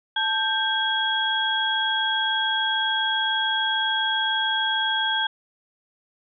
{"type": "tone cluster", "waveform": "sine", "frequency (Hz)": [878, 1578, 3311], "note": ["A5", "G6", "G#7"], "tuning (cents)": [-4, 11, -6], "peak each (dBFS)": [-27, -25, -24], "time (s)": [0.16, 5.27], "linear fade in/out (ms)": 5, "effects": []}